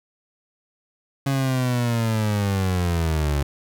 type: linear sweep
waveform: 30% pulse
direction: down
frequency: 138.5 to 69.5 Hz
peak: -17 dBFS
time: 1.26-3.43 s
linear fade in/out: 5 ms
effects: none